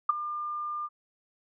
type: tone with ADSR envelope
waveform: sine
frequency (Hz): 1200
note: D6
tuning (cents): +37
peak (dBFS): -16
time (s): 0.09-0.89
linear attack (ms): 6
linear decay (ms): 15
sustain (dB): -15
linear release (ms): 40
effects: none